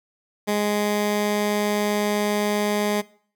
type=tone; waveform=15% pulse; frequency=207.7 Hz; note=G#3; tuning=in tune; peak=-14 dBFS; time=0.47-3.02 s; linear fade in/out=20 ms; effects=noise-tail reverb RT60 0.5 s tail -21 dB re dry